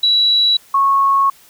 sine tone pair in turn, 3918 / 1099.5 Hz, B7 / C#6, -15 / -14 cents, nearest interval octave + minor seventh, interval 2199 cents, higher first, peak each -10 dBFS, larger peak neither, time 0.03-0.57 / 0.74-1.3 s, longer second, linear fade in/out 5 ms, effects white hiss -47 dBFS RMS until 1.49 s

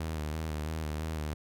sawtooth tone with vibrato, 77.8 Hz, D#2, in tune, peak -29 dBFS, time 0-1.34 s, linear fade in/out 5 ms, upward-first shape square, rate 3 Hz, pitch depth 40 cents each way, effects none

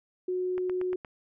sine tone, 365.7 Hz, F#4, 20 cents flat, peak -27 dBFS, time 0.28-0.96 s, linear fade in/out 5 ms
click train, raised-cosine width 0.5 ms, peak -26 dBFS, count 5, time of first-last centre 0.58-1.048 s, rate 8.55 Hz
effects none

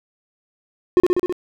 triangle tone with echo, 359.3 Hz, F4, 49 cents sharp, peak -7 dBFS, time 0.97-1 s, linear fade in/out 0 ms, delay 65 ms, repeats 5, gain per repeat -2 dB, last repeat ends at 1.325 s, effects none

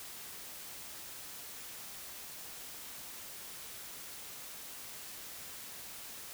silence, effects white hiss -47 dBFS RMS until 6.33 s

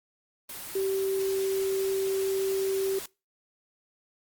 sine tone in noise, 386.4 Hz, G4, 25 cents flat, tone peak -25 dBFS, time 0.75-2.99 s, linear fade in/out 5 ms, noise white, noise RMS -39 dBFS, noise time 0.49-3.06 s, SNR +11 dB, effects noise-tail reverb RT60 0.3 s tail -25 dB re dry + Opus 24 kbps

